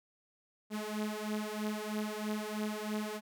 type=beating tone pair; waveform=sawtooth; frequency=211.2 / 214.3 Hz; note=G#3 / A3; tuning=+29 / -45 cents; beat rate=3.1 Hz; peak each=-34 / -34 dBFS; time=0.7-3.21 s; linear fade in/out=50 ms; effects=none

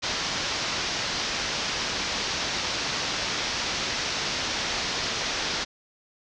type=low-pass noise; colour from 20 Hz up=white; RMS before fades=-29 dBFS; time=0.02-5.65 s; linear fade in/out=20 ms; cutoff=6000 Hz; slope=48 dB/octave; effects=none

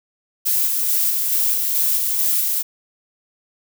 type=noise with tremolo; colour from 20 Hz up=violet; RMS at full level=-18 dBFS; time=0.45-2.63 s; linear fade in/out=20 ms; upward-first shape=square; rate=2.3 Hz; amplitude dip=25%; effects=none

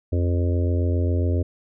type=harmonic tone; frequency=87.31 Hz; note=F2; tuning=in tune; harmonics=1 / 3 / 4 / 5 / 6 / 7; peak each=-19 / -29 / -31 / -33 / -35 / -36 dBFS; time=0.12-1.43 s; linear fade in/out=10 ms; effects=none

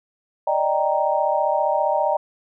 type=chord; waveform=sine; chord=Eb major seventh; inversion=third; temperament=equal; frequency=587.3 / 622.3 / 784 / 932.3 Hz; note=D5 / Eb5 / G5 / Bb5; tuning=0 / 0 / 0 / 0 cents; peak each=-23 dBFS; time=0.47-2.17 s; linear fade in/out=5 ms; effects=none

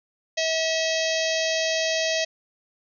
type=harmonic tone; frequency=645 Hz; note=E5; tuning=38 cents flat; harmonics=1 / 3 / 4 / 5 / 6 / 7 / 8 / 9 / 10; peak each=-25 / -30 / -31 / -32 / -33 / -33 / -34 / -35 / -35 dBFS; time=0.37-2.25 s; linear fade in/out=10 ms; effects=none

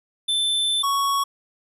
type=tone pair in turn; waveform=square; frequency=3533 / 1112.8 Hz; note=A7 / C#6; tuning=+6 / +6 cents; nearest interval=octave + minor sixth; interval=2000 cents; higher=first; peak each=-20 dBFS; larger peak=neither; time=0.28-0.83 / 0.83-1.24 s; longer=first; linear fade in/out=10 ms; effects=resampled to 32000 Hz

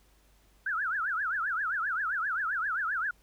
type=tone with vibrato; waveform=sine; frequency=1482 Hz; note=F#6; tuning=2 cents sharp; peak=-28 dBFS; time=0.66-3.11 s; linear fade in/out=5 ms; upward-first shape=triangle; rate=7.6 Hz; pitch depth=300 cents each way; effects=added 50 Hz sine -62 dBFS peak until 3.22 s + pink hiss -66 dBFS RMS until 3.22 s

